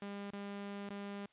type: tone with dropouts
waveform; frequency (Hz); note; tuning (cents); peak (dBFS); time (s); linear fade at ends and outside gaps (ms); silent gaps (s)
sawtooth; 201.2; G3; +45; -38; 0.02-1.26; 2; 0.306-0.332 / 0.892-0.903
effects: white hiss -70 dBFS RMS until 1.32 s + resampled to 8000 Hz